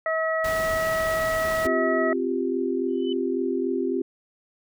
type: harmonic tone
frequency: 643 Hz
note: E5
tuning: 43 cents flat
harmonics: 1 / 2 / 3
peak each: -24 / -29 / -28 dBFS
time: 0.06-2.13 s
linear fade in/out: 2 ms
type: noise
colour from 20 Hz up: pink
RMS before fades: -34 dBFS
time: 0.44-1.67 s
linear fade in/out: 5 ms
type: chord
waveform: sine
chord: C suspended fourth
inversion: none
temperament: just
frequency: 261.6 / 348.8 / 392.4 Hz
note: C4 / F4 / G4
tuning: 0 / -2 / +2 cents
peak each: -27 dBFS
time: 1.65-4.02 s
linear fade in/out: 5 ms
type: tone with exponential growth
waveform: sine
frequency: 3003 Hz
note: F#7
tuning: 25 cents sharp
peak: -31 dBFS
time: 2.88-3.13 s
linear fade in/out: 5 ms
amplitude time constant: 53 ms
effects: none